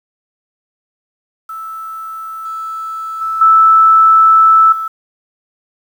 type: tone with level steps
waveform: sine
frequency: 1315 Hz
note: E6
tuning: 5 cents flat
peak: -23 / -20 / -15 / -4 / -17 dBFS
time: 1.49-4.88 s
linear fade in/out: 5 ms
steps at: 2.45 / 3.21 / 3.41 / 4.72 s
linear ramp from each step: 5 ms
effects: 7-bit